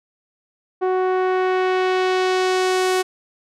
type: tone with low-pass filter sweep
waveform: sawtooth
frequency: 371.1 Hz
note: F#4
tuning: 5 cents sharp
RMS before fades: -19 dBFS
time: 0.81-3.03 s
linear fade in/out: 20 ms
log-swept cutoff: 960 to 11000 Hz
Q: 0.83
effects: none